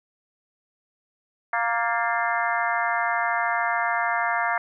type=harmonic tone with a mistuned harmonic; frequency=233.1 Hz; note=A#3; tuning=in tune; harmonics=3 / 4 / 5 / 6 / 7 / 8 / 9; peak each=-27 / -28 / -29 / -30 / -30 / -31 / -32 dBFS; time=1.53-4.58 s; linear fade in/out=2 ms; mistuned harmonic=8; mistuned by=-81 cents; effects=none